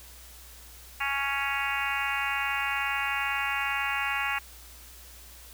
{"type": "harmonic tone", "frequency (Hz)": 277.7, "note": "C#4", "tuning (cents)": 3, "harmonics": [3, 4, 5, 6, 7, 8, 9, 10], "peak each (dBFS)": [-35, -35, -35, -35, -35, -35, -35, -35], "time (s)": [1, 4.39], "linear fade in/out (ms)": 10, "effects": ["added 60 Hz sine -50 dBFS peak until 5.53 s", "white hiss -50 dBFS RMS until 5.53 s"]}